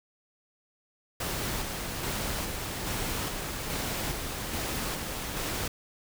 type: noise with tremolo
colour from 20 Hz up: pink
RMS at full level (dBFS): -32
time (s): 1.2-5.68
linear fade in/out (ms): 5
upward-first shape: square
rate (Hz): 1.2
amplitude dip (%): 30
effects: none